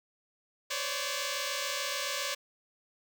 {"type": "tone cluster", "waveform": "5% pulse", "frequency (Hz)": [518, 558, 585], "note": ["C5", "C#5", "D5"], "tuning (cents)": [-17, 11, -7], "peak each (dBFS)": [-26, -24, -25], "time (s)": [0.7, 2.35], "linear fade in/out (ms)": 10, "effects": []}